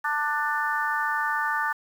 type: harmonic tone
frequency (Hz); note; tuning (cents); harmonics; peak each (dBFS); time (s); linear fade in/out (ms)
296.3; D4; +15; 3 / 4 / 5 / 6; -29 / -29 / -29 / -29; 0.04-1.73; 10
effects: 8-bit